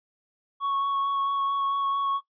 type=tone with vibrato; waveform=triangle; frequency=1108.7 Hz; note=C#6; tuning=in tune; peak=-22 dBFS; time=0.6-2.21 s; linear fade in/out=50 ms; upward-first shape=sine; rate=4.5 Hz; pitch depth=11 cents each way; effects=noise-tail reverb RT60 0.1 s tail -18 dB re dry + resampled to 11025 Hz